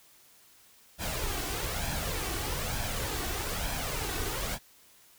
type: noise with flanger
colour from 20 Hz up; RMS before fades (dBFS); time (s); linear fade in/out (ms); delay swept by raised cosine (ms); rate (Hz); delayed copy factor
pink; -33; 0.98-4.59; 50; 1.2 to 2.7; 1.1; +0.55
effects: white hiss -59 dBFS RMS until 5.18 s